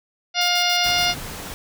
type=harmonic tone; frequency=708 Hz; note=F5; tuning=23 cents sharp; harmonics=1 / 2 / 3 / 4 / 5 / 6 / 7 / 8; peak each=-24 / -27 / -25 / -24 / -25 / -28 / -26 / -28 dBFS; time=0.34-1.15 s; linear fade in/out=50 ms
type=noise with tremolo; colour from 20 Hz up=blue; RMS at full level=-33 dBFS; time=0.41-1.06 s; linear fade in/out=2 ms; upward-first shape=square; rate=7 Hz; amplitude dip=75%
type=noise; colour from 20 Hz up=pink; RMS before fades=-33 dBFS; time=0.85-1.54 s; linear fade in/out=0 ms
effects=none